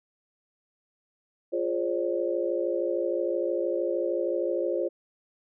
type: chord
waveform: sine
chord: D half-diminished seventh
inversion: first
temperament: equal with one note detuned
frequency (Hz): 349.2 / 415.3 / 534.2 / 587.3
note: F4 / Ab4 / C5 / D5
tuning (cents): 0 / 0 / +36 / 0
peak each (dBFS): -29 / -33 / -29 / -33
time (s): 1.52-4.89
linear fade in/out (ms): 20
effects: none